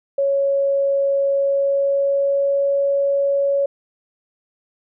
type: tone with pitch glide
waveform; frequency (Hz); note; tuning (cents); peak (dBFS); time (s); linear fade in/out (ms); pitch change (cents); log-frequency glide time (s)
sine; 554.4 to 558.6; C#5 to C#5; 0 to +13; -15; 0.18-3.66; 5; +13; 1.32-2.7
effects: none